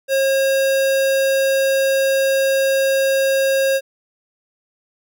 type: tone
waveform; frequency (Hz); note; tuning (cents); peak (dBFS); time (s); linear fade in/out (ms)
square; 540; C#5; -45; -15; 0.08-3.81; 50
effects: none